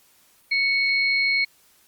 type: tone pair together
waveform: sine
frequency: 2217 / 4234 Hz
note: C#7 / C8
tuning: 0 / +20 cents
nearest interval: major seventh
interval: 1120 cents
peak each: -19 / -26 dBFS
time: 0.51-1.45 s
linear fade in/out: 10 ms
effects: white hiss -58 dBFS RMS until 1.87 s + Opus 48 kbps